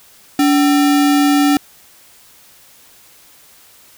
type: tone with sample-and-hold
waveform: sine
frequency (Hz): 287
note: D4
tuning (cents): -40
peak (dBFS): -9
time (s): 0.39-1.57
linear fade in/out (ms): 2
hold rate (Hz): 1050
effects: white hiss -46 dBFS RMS until 3.97 s